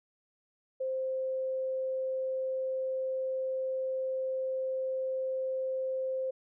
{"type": "tone", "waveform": "sine", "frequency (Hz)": 523.3, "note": "C5", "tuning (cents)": 0, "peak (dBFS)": -30, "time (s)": [0.8, 6.31], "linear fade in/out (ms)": 10, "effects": []}